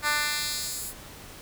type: tone with high-pass filter sweep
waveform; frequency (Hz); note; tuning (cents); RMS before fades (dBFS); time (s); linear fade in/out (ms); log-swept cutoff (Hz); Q
10% pulse; 296.7; D4; +18; -29; 0.02-0.94; 50; 1200 to 11000; 1
effects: pink hiss -45 dBFS RMS until 1.41 s